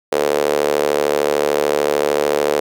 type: tone with high-pass filter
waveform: sawtooth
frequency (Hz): 73.42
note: D2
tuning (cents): 0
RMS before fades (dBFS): -17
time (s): 0.12-2.6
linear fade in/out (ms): 5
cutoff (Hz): 470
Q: 4.1
effects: none